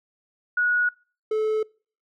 sine / triangle tone pair in turn, 1458 / 433.5 Hz, F#6 / A4, -26 / -26 cents, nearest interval octave + major sixth, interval 2100 cents, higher first, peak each -19 dBFS, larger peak neither, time 0.57-0.89 / 1.31-1.63 s, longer neither, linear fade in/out 5 ms, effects noise-tail reverb RT60 0.4 s tail -25 dB re dry

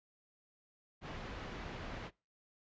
pink low-pass noise, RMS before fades -45 dBFS, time 1.01-2.11 s, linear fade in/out 50 ms, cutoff 2800 Hz, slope 12 dB/octave, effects noise-tail reverb RT60 0.3 s tail -24 dB re dry + resampled to 16000 Hz

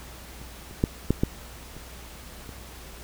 clicks, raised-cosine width 3 ms, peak -30 / -29 / -7 / -7 / -8 / -30 / -27 dBFS, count 7, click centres 0.416 / 0.711 / 0.839 / 1.106 / 1.235 / 1.766 / 2.492 s, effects added 60 Hz sine -45 dBFS peak until 3.03 s + pink hiss -45 dBFS RMS until 3.03 s

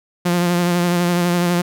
sawtooth tone with vibrato, 175.1 Hz, F3, 5 cents sharp, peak -11 dBFS, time 0.25-1.62 s, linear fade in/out 10 ms, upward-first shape sine, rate 12 Hz, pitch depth 27 cents each way, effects none

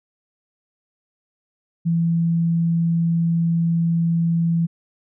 sine tone, 167.3 Hz, E3, 26 cents sharp, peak -16 dBFS, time 1.85-4.67 s, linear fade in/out 20 ms, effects none

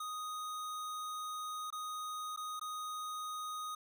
square tone with dropouts, 1244.5 Hz, D#6, in tune, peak -40 dBFS, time 0-3.75 s, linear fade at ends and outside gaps 5 ms, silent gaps 1.704-1.725 / 2.363-2.373 / 2.596-2.612 s, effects none

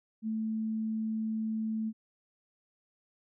sine tone, 220 Hz, A3, in tune, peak -30 dBFS, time 0.22-1.93 s, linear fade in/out 50 ms, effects none

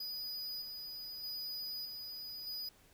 square tone with tremolo, 4946 Hz, D#8, 11 cents flat, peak -40 dBFS, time 0-2.69 s, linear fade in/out 5 ms, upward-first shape square, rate 0.81 Hz, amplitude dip 35%, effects pink hiss -65 dBFS RMS until 2.93 s

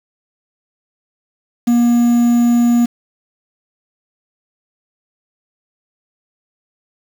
triangle tone with quantisation, 238.3 Hz, A#3, 38 cents sharp, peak -7 dBFS, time 1.67-2.86 s, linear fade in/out 10 ms, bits 5, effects none

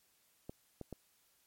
clicks, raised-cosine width 2 ms, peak -30 dBFS, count 3, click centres 0.495 / 0.813 / 0.927 s, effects white hiss -72 dBFS RMS until 1.46 s + MP3 64 kbps

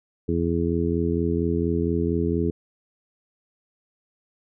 harmonic tone, 84.3 Hz, E2, 39 cents sharp, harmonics 1 / 2 / 3 / 4 / 5, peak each -27 / -27 / -27 / -27 / -27 dBFS, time 0.28-2.51 s, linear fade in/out 10 ms, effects none

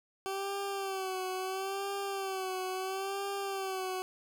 20% pulse tone with vibrato, 384.5 Hz, G4, 33 cents flat, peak -29 dBFS, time 0.26-4.02 s, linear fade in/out 0 ms, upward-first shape sine, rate 0.74 Hz, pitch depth 58 cents each way, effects none

